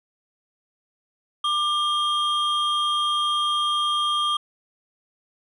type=tone pair together; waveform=triangle; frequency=1192 / 3225 Hz; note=D6 / G7; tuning=+25 / +48 cents; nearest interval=octave + perfect fourth; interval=1723 cents; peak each=-21 / -22 dBFS; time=1.44-4.37 s; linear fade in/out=5 ms; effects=resampled to 24000 Hz